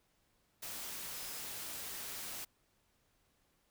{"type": "tone in noise", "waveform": "sine", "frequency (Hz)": 5090, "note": "D#8", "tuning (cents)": 39, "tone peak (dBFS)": -53, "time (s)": [1.14, 1.4], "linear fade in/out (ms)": 10, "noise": "white", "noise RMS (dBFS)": -44, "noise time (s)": [0.62, 2.45], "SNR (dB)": -12, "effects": ["pink hiss -75 dBFS RMS until 3.7 s"]}